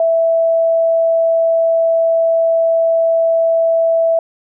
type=tone; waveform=sine; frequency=659.3 Hz; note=E5; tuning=in tune; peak=-10 dBFS; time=0-4.19 s; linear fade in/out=2 ms; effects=none